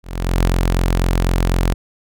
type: tone with ADSR envelope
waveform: sawtooth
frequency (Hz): 44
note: F1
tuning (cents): +14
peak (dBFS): -8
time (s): 0.03-1.74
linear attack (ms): 420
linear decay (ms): 63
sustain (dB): -2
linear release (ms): 4
effects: none